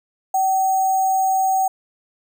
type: tone with sample-and-hold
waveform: sine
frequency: 762 Hz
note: G5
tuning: 49 cents flat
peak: -15 dBFS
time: 0.34-1.68 s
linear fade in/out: 5 ms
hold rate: 7350 Hz
effects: none